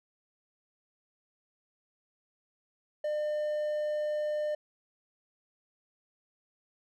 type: tone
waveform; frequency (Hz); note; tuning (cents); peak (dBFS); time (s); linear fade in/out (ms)
triangle; 602; D5; +43; -27; 3.04-4.55; 5
effects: none